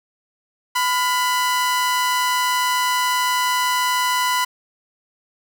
sawtooth tone pair together, 998.6 / 1424 Hz, B5 / F6, +19 / +33 cents, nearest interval tritone, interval 614 cents, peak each -14 / -24 dBFS, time 0.75-4.45 s, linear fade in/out 10 ms, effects none

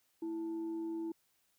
sine tone with frequency modulation, 329.6 Hz, E4, in tune, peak -36 dBFS, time 0.22-1.12 s, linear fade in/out 5 ms, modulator 551 Hz, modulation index 0.23, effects white hiss -75 dBFS RMS until 1.58 s

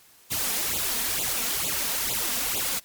white noise with flanger, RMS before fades -27 dBFS, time 0.3-2.8 s, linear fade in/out 20 ms, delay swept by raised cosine 0.27 to 4.47 ms, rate 2.2 Hz, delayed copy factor +1, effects white hiss -55 dBFS RMS until 2.84 s + MP3 96 kbps

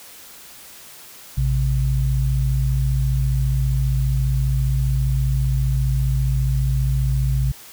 sine tone pair together, 57.31 / 132.2 Hz, A#1 / C3, -29 / +18 cents, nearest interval octave + major second, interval 1447 cents, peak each -19 dBFS, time 1.37-7.52 s, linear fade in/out 10 ms, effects white hiss -42 dBFS RMS until 7.72 s

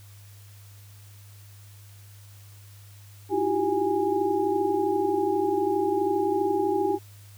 sine tone cluster, 315.5 / 336 / 358.7 / 391 / 825 Hz, D#4 / E4 / F4 / G4 / G#5, +24 / +33 / +46 / -4 / -12 cents, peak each -31 / -31 / -30 / -25 / -28 dBFS, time 3.29-6.99 s, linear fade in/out 50 ms, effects added 101 Hz sine -46 dBFS peak until 7.37 s + white hiss -55 dBFS RMS until 7.37 s

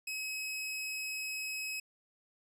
sawtooth tone, 2556 Hz, D#7, 46 cents sharp, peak -33 dBFS, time 0.07-1.8 s, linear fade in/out 5 ms, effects resampled to 32000 Hz

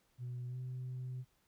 sine tone with pitch glide, 123.47 to 127.23 Hz, B2 to C3, 0 to -48 cents, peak -38 dBFS, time 0.18-1.25 s, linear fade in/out 50 ms, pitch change +52 cents, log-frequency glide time 0.48-0.57 s, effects tanh soft clip ceiling -37 dBFS + pink hiss -75 dBFS RMS until 1.47 s

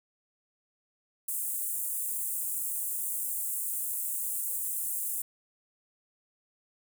pink high-pass noise, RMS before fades -33 dBFS, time 1.28-5.22 s, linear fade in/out 5 ms, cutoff 8100 Hz, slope 48 dB/octave, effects none

